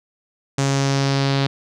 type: tone with low-pass filter sweep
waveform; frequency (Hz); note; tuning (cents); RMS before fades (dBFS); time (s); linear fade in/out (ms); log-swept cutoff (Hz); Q
sawtooth; 137.6; C#3; -12; -19; 0.58-1.47; 5; 7000 to 4100; 2.7
effects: none